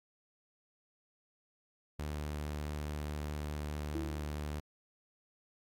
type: tone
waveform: sawtooth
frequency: 74.6 Hz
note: D2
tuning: 28 cents sharp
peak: -33 dBFS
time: 1.99-4.6 s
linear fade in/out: 5 ms
type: tone with exponential decay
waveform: sine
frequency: 327.7 Hz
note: E4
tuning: 10 cents flat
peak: -34 dBFS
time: 3.95-4.51 s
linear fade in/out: 1 ms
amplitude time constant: 120 ms
effects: AAC 64 kbps